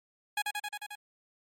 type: tone with echo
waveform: 15% pulse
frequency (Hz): 830.6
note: G#5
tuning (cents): 0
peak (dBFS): -22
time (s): 0.37-0.42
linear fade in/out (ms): 5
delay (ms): 89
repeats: 6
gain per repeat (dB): -2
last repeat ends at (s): 0.954
effects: MP3 64 kbps